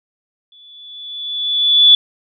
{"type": "tone with exponential growth", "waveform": "sine", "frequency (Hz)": 3451, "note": "A7", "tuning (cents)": -34, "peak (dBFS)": -3, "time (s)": [0.52, 1.95], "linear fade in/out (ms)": 2, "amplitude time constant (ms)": 310, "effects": []}